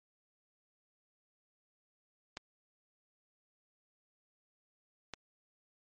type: clicks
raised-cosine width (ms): 0.2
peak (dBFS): -23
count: 2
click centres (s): 2.371 / 5.137
effects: MP3 32 kbps